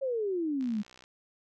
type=exponential sweep; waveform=sine; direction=down; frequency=554.4 to 200.3 Hz; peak=-28 dBFS; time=0.01-0.83 s; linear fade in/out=20 ms
type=click train; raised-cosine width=0.2 ms; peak=-35 dBFS; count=28; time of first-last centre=0.61-1.039 s; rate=62.9 Hz
effects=none